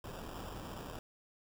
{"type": "noise with sample-and-hold", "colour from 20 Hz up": "pink", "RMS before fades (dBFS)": -45, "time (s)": [0.04, 0.99], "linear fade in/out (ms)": 2, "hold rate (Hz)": 2100, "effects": []}